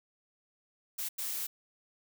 blue noise bursts at uneven times, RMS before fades -36 dBFS, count 2, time 0.98-1.09 / 1.18-1.47 s, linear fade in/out 10 ms, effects none

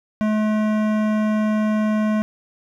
sine tone with hard clipping, 214.4 Hz, A3, 45 cents flat, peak -19 dBFS, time 0.21-2.22 s, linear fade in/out 0 ms, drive 16 dB, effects none

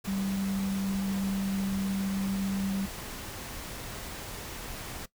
sine tone in noise, 194.8 Hz, G3, 11 cents flat, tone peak -28 dBFS, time 0.07-2.86 s, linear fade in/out 10 ms, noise pink, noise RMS -40 dBFS, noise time 0.04-5.06 s, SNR +9 dB, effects noise-tail reverb RT60 0.1 s tail -18 dB re dry

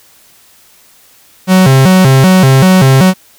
45% pulse tone with vibrato, 157.6 Hz, D#3, 23 cents sharp, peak -3 dBFS, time 1.47-3.14 s, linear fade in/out 50 ms, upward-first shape square, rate 2.6 Hz, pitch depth 290 cents each way, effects white hiss -44 dBFS RMS until 3.38 s

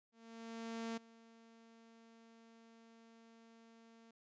sawtooth tone with ADSR envelope, 227.9 Hz, A#3, 39 cents flat, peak -36 dBFS, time 0.12-4.11 s, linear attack 850 ms, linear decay 10 ms, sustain -21 dB, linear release 4 ms, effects resampled to 16000 Hz

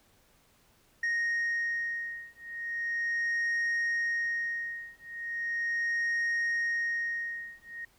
sine beating tone pair, 1864.7 / 1865.08 Hz, A#6 / A#6, 0 / 0 cents, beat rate 0.38 Hz, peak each -30 dBFS, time 1.03-7.85 s, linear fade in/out 5 ms, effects tanh soft clip ceiling -26 dBFS + pink hiss -65 dBFS RMS until 7.98 s

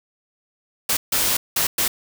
white noise bursts at uneven times, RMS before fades -20 dBFS, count 4, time 0.89-0.97 / 1.12-1.37 / 1.56-1.67 / 1.78-1.88 s, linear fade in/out 5 ms, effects none

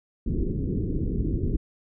pink low-pass noise, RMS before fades -26 dBFS, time 0.26-1.57 s, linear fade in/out 10 ms, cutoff 400 Hz, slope 48 dB/octave, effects none

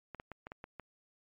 clicks, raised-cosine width 0.5 ms, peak -29 dBFS, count 7, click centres 0.147 / 0.199 / 0.317 / 0.469 / 0.519 / 0.641 / 0.797 s, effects MP3 48 kbps

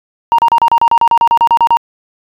sine tone bursts, 932.3 Hz, A#5, in tune, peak -3 dBFS, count 15, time 0.32-1.77 s, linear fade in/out 0 ms, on 64 ms, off 35 ms, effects tanh soft clip ceiling -4 dBFS

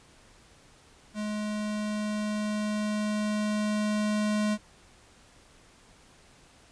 square tone with level ramp, 211.1 Hz, G#3, 29 cents sharp, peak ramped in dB -31 to -25 dBFS, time 1.14-4.58 s, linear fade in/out 50 ms, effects pink hiss -57 dBFS RMS until 6.71 s + resampled to 22050 Hz

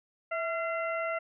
harmonic tone with a mistuned harmonic, 684 Hz, F5, 36 cents flat, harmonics 1 / 2 / 3 / 4, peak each -32 / -35 / -37 / -44 dBFS, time 0.31-1.19 s, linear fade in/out 10 ms, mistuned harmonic 1, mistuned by -72 cents, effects none

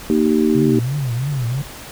harmonic tone, 77.3 Hz, D#2, 11 cents flat, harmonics 3 / 4 / 5, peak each -16 / -17 / -18 dBFS, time 0.1-0.79 s, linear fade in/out 0 ms
sine tone with vibrato, 130.81 Hz, C3, in tune, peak -18 dBFS, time 0.55-1.62 s, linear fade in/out 5 ms, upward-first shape triangle, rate 3 Hz, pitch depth 240 cents each way
effects pink hiss -35 dBFS RMS until 1.91 s

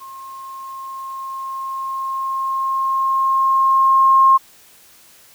sine tone with level ramp, 1069 Hz, C6, 37 cents sharp, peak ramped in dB -33 to -7 dBFS, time 0-4.38 s, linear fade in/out 20 ms, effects white hiss -48 dBFS RMS until 5.34 s

